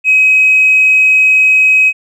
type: tone with tanh clipping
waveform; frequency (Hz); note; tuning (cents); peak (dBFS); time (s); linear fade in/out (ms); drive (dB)
triangle; 2538; D#7; +34; -5; 0.04-1.93; 50; 4
effects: none